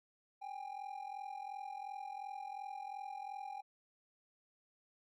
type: ring-modulated tone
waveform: triangle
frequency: 800 Hz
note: G5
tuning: 35 cents sharp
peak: -38 dBFS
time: 0.41-3.62 s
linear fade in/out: 20 ms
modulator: 21.4 Hz
effects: none

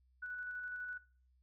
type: tone with tremolo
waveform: sine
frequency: 1480 Hz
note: F#6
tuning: in tune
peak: -40 dBFS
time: 0.22-0.98 s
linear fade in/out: 10 ms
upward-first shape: square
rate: 12 Hz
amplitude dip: 25%
effects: noise-tail reverb RT60 0.4 s tail -19 dB re dry + added 63 Hz sine -68 dBFS peak until 1.42 s

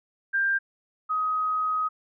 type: tone pair in turn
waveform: sine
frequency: 1589 / 1259.6 Hz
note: G6 / D#6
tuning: +23 / +21 cents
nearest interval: major third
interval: 402 cents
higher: first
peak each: -21 / -23 dBFS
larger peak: first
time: 0.33-0.59 / 1.09-1.89 s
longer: second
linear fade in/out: 20 ms
effects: none

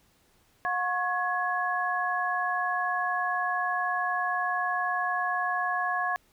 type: tone cluster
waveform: sine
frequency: 721 / 1092 / 1682 Hz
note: F#5 / C#6 / G#6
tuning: -45 / -26 / +22 cents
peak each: -30 dBFS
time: 0.65-6.16 s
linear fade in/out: 0 ms
effects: pink hiss -65 dBFS RMS until 6.32 s

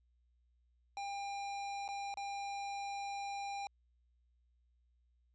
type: tone with dropouts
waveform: square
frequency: 800 Hz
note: G5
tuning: 35 cents sharp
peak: -40 dBFS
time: 0.97-3.67 s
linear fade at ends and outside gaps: 1 ms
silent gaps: 1.879-1.888 / 2.141-2.172 s
effects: added 60 Hz sine -70 dBFS peak until 5.34 s + resampled to 16000 Hz

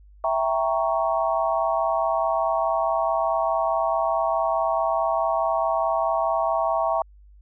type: chord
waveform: sine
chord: E diminished seventh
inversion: none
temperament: equal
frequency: 659.3 / 784 / 932.3 / 1108.7 Hz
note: E5 / G5 / Bb5 / Db6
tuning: 0 / 0 / 0 / 0 cents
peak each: -23 / -27 / -27 / -27 dBFS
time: 0.24-7.02 s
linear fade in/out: 2 ms
effects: added 50 Hz sine -47 dBFS peak until 7.41 s

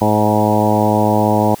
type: harmonic tone with a mistuned harmonic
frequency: 106.4 Hz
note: G#2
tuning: 42 cents sharp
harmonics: 1 / 2 / 3 / 4 / 5 / 6 / 7 / 8 / 9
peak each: -19 / -17 / -20 / -22 / -20 / -20 / -20 / -20 / -22 dBFS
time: 0.01-1.55 s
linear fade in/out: 5 ms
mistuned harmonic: 7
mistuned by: +20 cents
effects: white hiss -38 dBFS RMS until 1.6 s

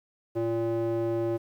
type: tone with band-pass filter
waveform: square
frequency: 115 Hz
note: A#2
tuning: 23 cents flat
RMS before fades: -28 dBFS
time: 0.35-1.38 s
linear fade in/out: 20 ms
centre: 430 Hz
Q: 5.4
effects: 10-bit

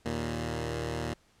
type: tone pair together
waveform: 10% pulse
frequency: 77.78 / 116.98 Hz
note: D#2 / A#2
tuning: 0 / +7 cents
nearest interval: perfect fifth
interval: 707 cents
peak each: -26 dBFS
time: 0.05-1.14 s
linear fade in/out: 10 ms
effects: pink hiss -65 dBFS RMS until 1.4 s + low-pass 9000 Hz 12 dB/octave

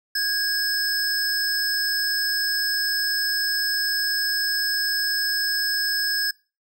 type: tone pair together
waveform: square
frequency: 1641 / 5214 Hz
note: G#6 / E8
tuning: -21 / -20 cents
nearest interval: octave + minor sixth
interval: 2001 cents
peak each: -25 dBFS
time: 0.15-6.31 s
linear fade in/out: 5 ms
effects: noise-tail reverb RT60 0.3 s tail -21 dB re dry

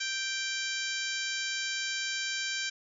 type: harmonic tone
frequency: 784 Hz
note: G5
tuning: in tune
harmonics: 2 / 3 / 4 / 5 / 6 / 7 / 8 / 9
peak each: -36 / -38 / -39 / -40 / -41 / -41 / -42 / -43 dBFS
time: 0-2.7 s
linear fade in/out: 10 ms
effects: none

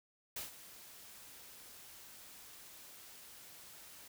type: noise with ADSR envelope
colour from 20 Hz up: white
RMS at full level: -41 dBFS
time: 0.36-4.08 s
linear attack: 5 ms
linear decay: 140 ms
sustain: -14 dB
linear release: 6 ms
effects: none

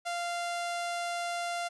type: tone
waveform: sawtooth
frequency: 694 Hz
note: F5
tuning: 11 cents flat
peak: -28 dBFS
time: 0.05-1.69 s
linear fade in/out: 20 ms
effects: resampled to 24000 Hz

